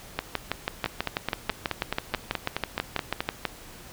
two click trains, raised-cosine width 0.3 ms, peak -9 / -10 dBFS, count 21 / 12, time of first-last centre 0.19-3.453 / 0.86-3.205 s, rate 6.13 / 4.69 Hz, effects pink hiss -46 dBFS RMS until 3.92 s

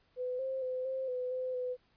sine tone with pitch steps, 502 / 528 / 510 / 526 / 502 / 511 / 501 Hz, B4 / C5 / C5 / C5 / B4 / C5 / B4, +28 / +16 / -44 / +9 / +28 / -41 / +25 cents, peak -33 dBFS, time 0.16-1.77 s, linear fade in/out 50 ms, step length 230 ms, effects pink hiss -71 dBFS RMS until 1.96 s + resampled to 11025 Hz

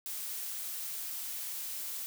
blue noise, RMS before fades -39 dBFS, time 0.06-2.06 s, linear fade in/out 0 ms, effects none

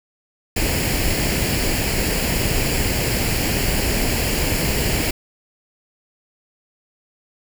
pink noise with comb filter, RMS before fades -20 dBFS, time 0.56-5.11 s, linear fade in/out 5 ms, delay 0.41 ms, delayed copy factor +0.6, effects none

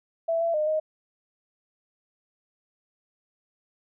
sine tone with pitch steps, 662 / 671 / 610 / 623 Hz, E5 / E5 / D#5 / D#5, +7 / +31 / -34 / +2 cents, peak -22 dBFS, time 0.28-0.8 s, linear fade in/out 10 ms, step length 130 ms, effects none

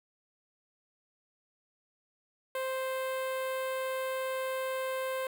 sawtooth tone with notch filter, 523.3 Hz, C5, in tune, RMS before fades -34 dBFS, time 2.55-5.27 s, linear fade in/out 2 ms, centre 5700 Hz, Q 0.79, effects none

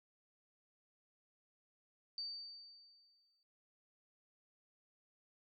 sine tone with exponential decay, 4607 Hz, D8, 34 cents flat, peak -39 dBFS, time 2.18-3.43 s, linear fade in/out 1 ms, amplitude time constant 270 ms, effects none

